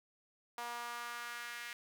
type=tone with high-pass filter sweep; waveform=sawtooth; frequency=238.3 Hz; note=A#3; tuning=38 cents sharp; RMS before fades=-44 dBFS; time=0.58-1.73 s; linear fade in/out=0 ms; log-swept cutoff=870 to 1900 Hz; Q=2.2; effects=none